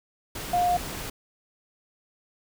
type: tone in noise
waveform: sine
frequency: 710 Hz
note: F5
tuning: 28 cents sharp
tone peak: -20 dBFS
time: 0.53-0.77 s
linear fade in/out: 5 ms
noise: pink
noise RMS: -35 dBFS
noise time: 0.35-1.1 s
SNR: +12 dB
effects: none